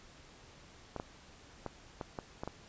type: clicks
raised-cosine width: 1 ms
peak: -24 dBFS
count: 7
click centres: 0.963 / 0.999 / 1.663 / 2.012 / 2.188 / 2.435 / 2.476 s
effects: pink hiss -57 dBFS RMS until 2.68 s + resampled to 16000 Hz